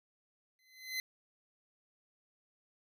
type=tone with exponential growth; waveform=25% pulse; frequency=2043 Hz; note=C7; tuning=42 cents flat; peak=-29 dBFS; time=0.59-1 s; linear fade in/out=1 ms; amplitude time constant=88 ms; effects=none